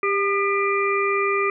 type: harmonic tone with a mistuned harmonic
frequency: 397.2 Hz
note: G4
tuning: 23 cents sharp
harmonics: 1 / 3 / 5 / 6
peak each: -22 / -23 / -28 / -26 dBFS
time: 0.03-1.5 s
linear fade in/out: 2 ms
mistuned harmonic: 3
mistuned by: +31 cents
effects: none